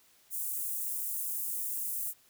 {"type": "high-pass noise", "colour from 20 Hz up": "white", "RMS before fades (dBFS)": -35, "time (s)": [0.3, 2.14], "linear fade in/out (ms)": 50, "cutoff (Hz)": 8800, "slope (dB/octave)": 24, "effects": ["white hiss -64 dBFS RMS until 2.29 s"]}